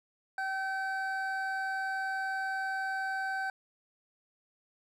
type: tone pair together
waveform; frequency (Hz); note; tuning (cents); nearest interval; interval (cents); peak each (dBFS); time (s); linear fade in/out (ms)
triangle; 769.5 / 1539; G5 / G6; -32 / -32; octave; 1200; -33 / -32; 0.38-3.5; 2
effects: none